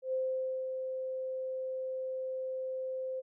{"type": "tone with ADSR envelope", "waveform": "sine", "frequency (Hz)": 520, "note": "C5", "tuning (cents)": -11, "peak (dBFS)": -29, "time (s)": [0.02, 3.22], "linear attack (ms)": 110, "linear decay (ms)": 530, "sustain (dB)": -5, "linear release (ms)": 31, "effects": []}